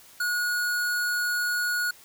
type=tone; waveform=square; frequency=1451 Hz; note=F#6; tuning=34 cents flat; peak=-25 dBFS; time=0.2-1.91 s; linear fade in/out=5 ms; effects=white hiss -52 dBFS RMS until 2.04 s